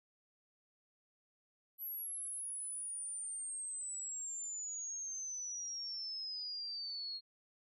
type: exponential sweep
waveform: sine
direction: down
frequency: 11840 to 4265 Hz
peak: -40 dBFS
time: 1.78-7.21 s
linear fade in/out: 50 ms
effects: none